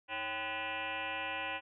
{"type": "tone with frequency modulation", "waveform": "sine", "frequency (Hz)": 1713, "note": "A6", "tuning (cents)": -47, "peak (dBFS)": -35, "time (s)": [0.08, 1.61], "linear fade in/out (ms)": 50, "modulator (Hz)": 233, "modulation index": 5, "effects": []}